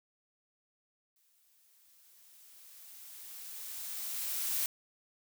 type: noise with exponential growth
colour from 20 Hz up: blue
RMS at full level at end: -32 dBFS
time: 1.16-4.66 s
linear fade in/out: 1 ms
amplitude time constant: 760 ms
effects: none